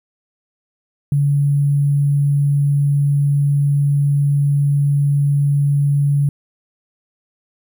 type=tone with sample-and-hold; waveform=sine; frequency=142.7 Hz; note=D3; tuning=49 cents flat; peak=-12 dBFS; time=1.12-6.29 s; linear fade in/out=2 ms; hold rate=11025 Hz; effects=none